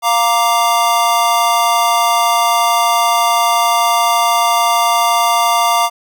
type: chord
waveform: square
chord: Bb major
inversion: second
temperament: equal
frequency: 698.5 / 932.3 / 1174.7 Hz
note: F5 / Bb5 / D6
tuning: 0 / 0 / 0 cents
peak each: -16 dBFS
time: 0.02-5.9 s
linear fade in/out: 50 ms
effects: none

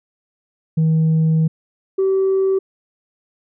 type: tone pair in turn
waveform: sine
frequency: 159.6 / 384.2 Hz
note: D#3 / G4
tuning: +44 / -35 cents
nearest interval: octave + minor third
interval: 1521 cents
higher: second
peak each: -10 / -12 dBFS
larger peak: first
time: 0.77-1.48 / 1.98-2.59 s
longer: first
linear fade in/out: 10 ms
effects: tanh soft clip ceiling -11 dBFS

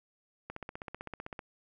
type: click train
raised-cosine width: 0.5 ms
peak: -25 dBFS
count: 15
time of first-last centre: 0.5-1.392 s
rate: 15.7 Hz
effects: none

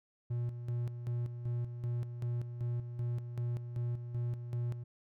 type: tone with tremolo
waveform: triangle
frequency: 120 Hz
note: B2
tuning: 49 cents flat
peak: -30 dBFS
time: 0.3-4.84 s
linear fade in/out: 10 ms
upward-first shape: square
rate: 2.6 Hz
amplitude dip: 60%
effects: none

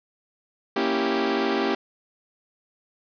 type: chord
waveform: sawtooth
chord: A# diminished seventh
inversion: none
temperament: equal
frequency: 233.1 / 277.2 / 329.6 / 392 Hz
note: A#3 / C#4 / E4 / G4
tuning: 0 / 0 / 0 / 0 cents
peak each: -25 / -24 / -25 / -21 dBFS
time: 0.76-1.75 s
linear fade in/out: 5 ms
effects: resampled to 11025 Hz + 7-bit

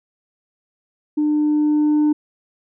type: tone with level ramp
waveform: sine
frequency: 300.1 Hz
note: D4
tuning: 38 cents sharp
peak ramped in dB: -14 to -10 dBFS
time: 1.17-2.13 s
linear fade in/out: 10 ms
effects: tanh soft clip ceiling -12 dBFS

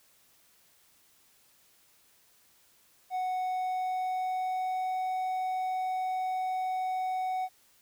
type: tone with pitch glide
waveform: triangle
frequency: 740 to 745.6 Hz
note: F#5 to F#5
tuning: 0 to +13 cents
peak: -27 dBFS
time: 3.1-7.49 s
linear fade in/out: 50 ms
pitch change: +13 cents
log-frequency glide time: 3.38-5 s
effects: white hiss -64 dBFS RMS until 7.81 s

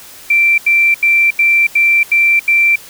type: tone bursts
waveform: sine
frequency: 2349 Hz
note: D7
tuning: in tune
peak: -7 dBFS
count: 7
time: 0.3-2.758 s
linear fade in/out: 5 ms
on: 280 ms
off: 83 ms
effects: white hiss -36 dBFS RMS until 2.89 s

